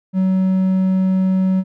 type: tone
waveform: triangle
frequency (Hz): 188.1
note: F#3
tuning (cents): +29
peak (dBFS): -11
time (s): 0.13-1.64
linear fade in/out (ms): 50
effects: none